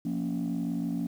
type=chord; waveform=sine; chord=Bb minor; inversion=second; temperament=just; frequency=174.81 / 233.1 / 279.7 Hz; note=F3 / Bb3 / Db4; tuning=+2 / 0 / +16 cents; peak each=-31 dBFS; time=0.05-1.07 s; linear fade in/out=5 ms; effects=tanh soft clip ceiling -24 dBFS + 9-bit